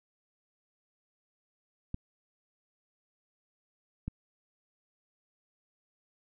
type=clicks; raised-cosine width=5 ms; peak=-22 dBFS; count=2; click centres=1.944 / 4.08 s; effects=none